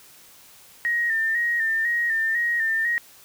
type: tone with vibrato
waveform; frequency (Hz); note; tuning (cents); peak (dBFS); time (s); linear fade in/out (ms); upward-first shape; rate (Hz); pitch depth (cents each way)
sine; 1841; A#6; -22; -20; 0.85-2.98; 0; square; 2; 41
effects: white hiss -50 dBFS RMS until 3.24 s